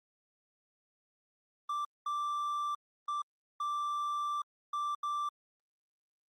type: tone bursts at uneven times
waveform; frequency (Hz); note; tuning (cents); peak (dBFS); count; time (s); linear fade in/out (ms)
triangle; 1174.7; D6; 0; -30; 6; 1.69-1.85 / 2.06-2.75 / 3.08-3.22 / 3.6-4.42 / 4.73-4.95 / 5.03-5.29; 5
effects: Opus 32 kbps